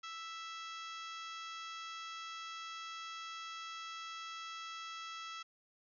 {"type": "harmonic tone", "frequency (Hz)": 659.3, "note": "E5", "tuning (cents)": 0, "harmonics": [2, 3, 4, 5, 6, 7, 8, 9, 10], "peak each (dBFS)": [-46, -54, -53, -51, -58, -60, -57, -63, -61], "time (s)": [0.03, 5.43], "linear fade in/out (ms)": 10, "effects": []}